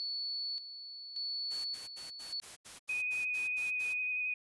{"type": "tone with tremolo", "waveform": "sine", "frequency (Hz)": 4435, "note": "C#8", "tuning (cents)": 0, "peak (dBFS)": -35, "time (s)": [0, 2.4], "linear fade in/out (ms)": 0, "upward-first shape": "square", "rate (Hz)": 0.86, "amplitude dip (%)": 65}
{"type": "noise bursts", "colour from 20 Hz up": "white", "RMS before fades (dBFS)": -49, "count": 11, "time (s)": [1.5, 3.94], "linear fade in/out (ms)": 20, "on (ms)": 150, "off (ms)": 79}
{"type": "tone with vibrato", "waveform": "sine", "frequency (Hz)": 2495, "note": "D#7", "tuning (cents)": 4, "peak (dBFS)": -32, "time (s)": [2.89, 4.34], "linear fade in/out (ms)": 5, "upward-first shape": "sine", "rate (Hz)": 11, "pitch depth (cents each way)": 17}
{"effects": ["resampled to 24000 Hz"]}